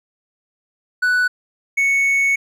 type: tone pair in turn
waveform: triangle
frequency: 1485 / 2215 Hz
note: F#6 / C#7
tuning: +6 / -2 cents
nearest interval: perfect fifth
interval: 692 cents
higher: second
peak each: -12 dBFS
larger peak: neither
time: 1.02-1.28 / 1.77-2.36 s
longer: second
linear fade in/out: 10 ms
effects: none